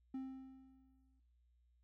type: tone with exponential decay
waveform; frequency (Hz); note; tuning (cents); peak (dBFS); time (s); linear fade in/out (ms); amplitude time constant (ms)
triangle; 263.7; C4; +14; -38; 0.14-1.2; 5; 230
effects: noise-tail reverb RT60 0.9 s tail -25 dB re dry + added 60 Hz sine -70 dBFS peak until 1.83 s